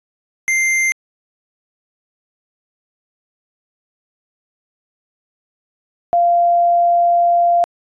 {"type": "tone pair in turn", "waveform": ["square", "sine"], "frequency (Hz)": [2093, 692.6], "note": ["C7", "F5"], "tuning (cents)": [0, -15], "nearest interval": "octave + perfect fifth", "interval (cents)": 1915, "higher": "first", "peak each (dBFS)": [-14, -10], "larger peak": "second", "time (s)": [[0.48, 0.92], [6.13, 7.64]], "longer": "second", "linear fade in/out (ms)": 0, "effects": ["resampled to 22050 Hz"]}